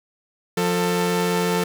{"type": "tone pair together", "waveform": "sawtooth", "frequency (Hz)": [177, 445.3], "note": ["F3", "A4"], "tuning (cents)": [23, 21], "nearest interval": "octave + major third", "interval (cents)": 1598, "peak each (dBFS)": -18, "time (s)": [0.57, 1.64], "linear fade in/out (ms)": 5, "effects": []}